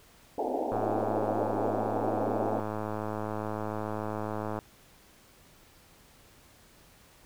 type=band-pass noise; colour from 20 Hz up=white; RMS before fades=-31 dBFS; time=0.38-2.6 s; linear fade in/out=0 ms; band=230 to 860 Hz; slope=96 dB/octave
type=click train; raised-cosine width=1 ms; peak=-20 dBFS; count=415; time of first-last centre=0.72-4.589 s; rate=107 Hz
effects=pink hiss -58 dBFS RMS until 7.25 s